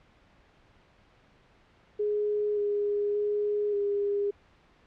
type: tone with pitch steps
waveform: sine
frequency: 417.5 / 411.2 / 415.1 / 405.8 Hz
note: G#4 / G#4 / G#4 / G#4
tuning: +9 / -17 / -1 / -40 cents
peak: -25 dBFS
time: 1.99-4.31 s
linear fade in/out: 10 ms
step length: 580 ms
effects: pink hiss -61 dBFS RMS until 4.86 s + low-pass 3000 Hz 12 dB/octave